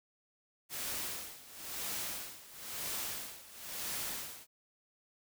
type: noise with tremolo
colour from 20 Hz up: white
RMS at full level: -38 dBFS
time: 0.69-4.47 s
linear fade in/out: 50 ms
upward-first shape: sine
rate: 0.99 Hz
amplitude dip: 85%
effects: none